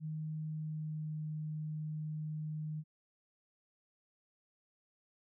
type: tone with pitch glide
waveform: sine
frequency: 155.56 to 154.04 Hz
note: D#3 to D#3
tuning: 0 to -17 cents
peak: -37 dBFS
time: 0-2.84 s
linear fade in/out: 50 ms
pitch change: -17 cents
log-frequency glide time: 0.41-1.21 s
effects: none